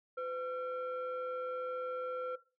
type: tone pair together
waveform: sine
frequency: 506.4 / 1361 Hz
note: B4 / F6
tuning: +43 / -45 cents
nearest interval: octave + perfect fourth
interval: 1712 cents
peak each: -36 / -38 dBFS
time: 0.17-2.36 s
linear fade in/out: 10 ms
effects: noise-tail reverb RT60 0.3 s tail -17 dB re dry + tanh soft clip ceiling -32 dBFS